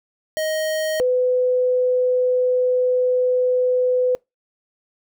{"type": "tone pair in turn", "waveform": ["square", "sine"], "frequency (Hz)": [626, 502.5], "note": ["D#5", "B4"], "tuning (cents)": [10, 30], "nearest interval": "major third", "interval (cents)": 380, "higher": "first", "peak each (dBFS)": [-21, -15], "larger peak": "second", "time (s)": [[0.37, 1], [1, 4.15]], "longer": "second", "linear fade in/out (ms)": 0, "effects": ["noise-tail reverb RT60 0.2 s tail -26 dB re dry"]}